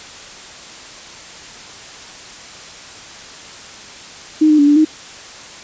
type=tone with pitch steps; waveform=sine; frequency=309.6 / 303.9 / 287.9 / 292.6 / 311.1 Hz; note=D#4 / D#4 / D4 / D4 / D#4; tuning=-9 / -41 / -34 / -6 / 0 cents; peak=-7 dBFS; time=4.41-4.85 s; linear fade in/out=10 ms; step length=88 ms; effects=white hiss -35 dBFS RMS until 5.63 s + resampled to 16000 Hz